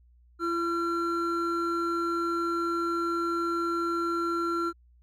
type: tone pair together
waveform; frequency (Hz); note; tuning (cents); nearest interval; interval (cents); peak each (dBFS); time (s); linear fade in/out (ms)
triangle; 338.8 / 1363; E4 / F6; +48 / -43; 2 octaves; 2409; -27 / -27; 0.39-4.73; 50
effects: added 60 Hz sine -56 dBFS peak until 5.02 s